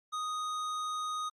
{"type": "tone with hard clipping", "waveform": "sine", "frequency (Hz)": 1244.5, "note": "D#6", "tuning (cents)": 0, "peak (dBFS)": -35, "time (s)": [0.12, 1.3], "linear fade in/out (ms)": 20, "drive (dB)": 16, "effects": ["low-pass 9000 Hz 12 dB/octave", "Opus 48 kbps"]}